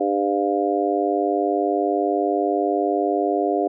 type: harmonic tone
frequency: 100 Hz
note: G2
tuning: 35 cents sharp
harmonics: 3 / 4 / 5 / 6 / 7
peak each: -24 / -23 / -27 / -27 / -23 dBFS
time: 0-3.68 s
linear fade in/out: 10 ms
effects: none